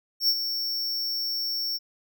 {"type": "tone with ADSR envelope", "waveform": "square", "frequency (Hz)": 5460, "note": "F8", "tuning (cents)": -40, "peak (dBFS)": -18, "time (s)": [0.2, 1.79], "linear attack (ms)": 85, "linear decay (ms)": 57, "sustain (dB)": -9, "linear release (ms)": 33, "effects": []}